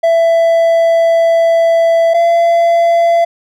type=tone pair in turn; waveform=triangle; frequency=665 / 678.2 Hz; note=E5 / E5; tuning=+15 / +49 cents; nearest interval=unison; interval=34 cents; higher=second; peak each=-5 dBFS; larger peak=neither; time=0.03-2.14 / 2.14-3.25 s; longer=first; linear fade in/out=10 ms; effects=none